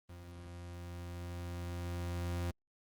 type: tone with level ramp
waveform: 40% pulse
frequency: 87.31 Hz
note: F2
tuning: in tune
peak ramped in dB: -47 to -33 dBFS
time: 0.09-2.51 s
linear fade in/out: 5 ms
effects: Opus 24 kbps